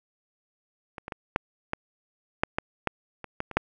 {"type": "clicks", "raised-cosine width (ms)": 0.5, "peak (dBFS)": [-22, -21, -18, -7, -12, -6, -10, -9, -22, -14, -23, -6], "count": 12, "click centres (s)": [0.982, 1.081, 1.122, 1.361, 1.734, 2.435, 2.585, 2.873, 3.243, 3.404, 3.513, 3.57], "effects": []}